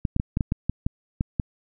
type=clicks; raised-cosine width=5 ms; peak=-10 dBFS; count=10; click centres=0.052 / 0.164 / 0.199 / 0.371 / 0.408 / 0.521 / 0.696 / 0.865 / 1.209 / 1.398 s; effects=none